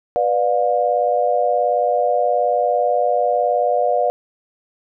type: chord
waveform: sine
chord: B diminished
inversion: none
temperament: just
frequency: 493.9 / 592.7 / 711.2 Hz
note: B4 / D5 / F5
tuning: 0 / +16 / +31 cents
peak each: -20 / -19 / -18 dBFS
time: 0.16-4.1 s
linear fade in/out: 0 ms
effects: none